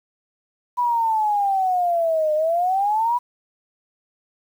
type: exponential two-way sweep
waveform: sine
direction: down then up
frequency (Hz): 987.8 to 605 to 987.8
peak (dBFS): -17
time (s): 0.77-3.19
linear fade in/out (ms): 20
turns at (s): 2.34
effects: 8-bit